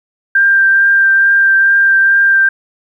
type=tone with vibrato; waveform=sine; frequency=1584 Hz; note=G6; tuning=18 cents sharp; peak=-6 dBFS; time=0.35-2.49 s; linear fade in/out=5 ms; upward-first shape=triangle; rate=2.3 Hz; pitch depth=13 cents each way; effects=8-bit